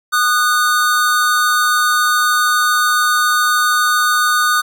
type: tone pair together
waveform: square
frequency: 1227.2 / 1480 Hz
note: D#6 / F#6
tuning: -24 / 0 cents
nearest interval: minor third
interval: 324 cents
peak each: -15 / -16 dBFS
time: 0.12-4.62 s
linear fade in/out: 20 ms
effects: none